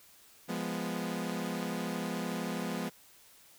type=chord; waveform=sawtooth; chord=F diminished; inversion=none; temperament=equal; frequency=174.61 / 207.7 / 246.9 Hz; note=F3 / Ab3 / Cb4; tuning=0 / 0 / 0 cents; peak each=-34 dBFS; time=0.48-2.9 s; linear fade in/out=20 ms; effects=white hiss -59 dBFS RMS until 3.58 s